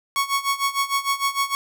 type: tone with tremolo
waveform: sawtooth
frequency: 1108.7 Hz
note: C#6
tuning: in tune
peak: -14 dBFS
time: 0.16-1.55 s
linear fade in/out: 0 ms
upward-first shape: sine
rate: 6.6 Hz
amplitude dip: 85%
effects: none